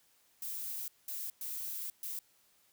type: noise bursts at uneven times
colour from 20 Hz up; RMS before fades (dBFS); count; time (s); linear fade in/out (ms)
violet; -40; 4; 0.42-0.88 / 1.08-1.3 / 1.41-1.9 / 2.03-2.19; 2
effects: white hiss -69 dBFS RMS until 2.72 s